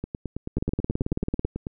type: two click trains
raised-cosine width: 3 ms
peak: -12 / -17 dBFS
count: 17 / 16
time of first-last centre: 0.57-1.449 / 0.04-1.669 s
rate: 18.2 / 9.21 Hz
effects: none